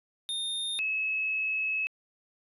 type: tone pair in turn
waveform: square / sine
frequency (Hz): 3651 / 2582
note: A#7 / E7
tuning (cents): -37 / -37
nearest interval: tritone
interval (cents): 600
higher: first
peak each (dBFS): -31 / -27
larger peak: second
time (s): 0.29-0.79 / 0.79-1.87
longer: second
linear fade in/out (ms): 0
effects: resampled to 32000 Hz